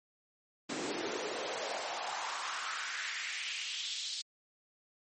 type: noise with high-pass filter sweep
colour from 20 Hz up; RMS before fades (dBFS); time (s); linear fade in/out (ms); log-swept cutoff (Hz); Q
pink; -38; 0.69-4.22; 10; 270 to 4300; 2.9
effects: MP3 32 kbps